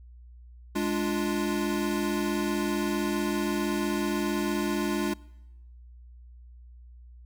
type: chord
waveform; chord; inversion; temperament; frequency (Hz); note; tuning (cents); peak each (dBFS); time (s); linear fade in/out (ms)
square; D diminished; second; equal; 207.7 / 293.7 / 349.2; Ab3 / D4 / F4; 0 / 0 / 0; -31; 0.75-5.14; 10
effects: noise-tail reverb RT60 0.9 s tail -23 dB re dry + added 60 Hz sine -46 dBFS peak until 7.25 s